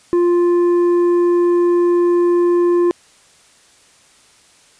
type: tone with tanh clipping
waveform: sine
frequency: 349.2 Hz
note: F4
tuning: in tune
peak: -12 dBFS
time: 0.13-2.91 s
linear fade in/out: 0 ms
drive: 6 dB
effects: white hiss -50 dBFS RMS until 4.79 s + resampled to 22050 Hz